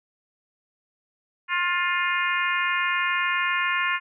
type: harmonic tone with a mistuned harmonic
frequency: 352.6 Hz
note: F4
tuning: 17 cents sharp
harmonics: 3 / 4 / 5 / 6 / 7 / 8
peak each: -27 / -29 / -27 / -29 / -30 / -34 dBFS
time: 1.48-4 s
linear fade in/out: 50 ms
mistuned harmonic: 3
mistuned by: +16 cents
effects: none